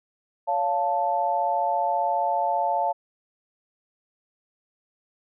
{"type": "chord", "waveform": "sine", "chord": "Db augmented", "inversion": "none", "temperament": "equal with one note detuned", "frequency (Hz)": [563.7, 698.5, 880], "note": ["Db5", "F5", "A5"], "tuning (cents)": [29, 0, 0], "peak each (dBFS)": [-29, -25, -24], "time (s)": [0.47, 2.93], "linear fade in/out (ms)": 20, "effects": []}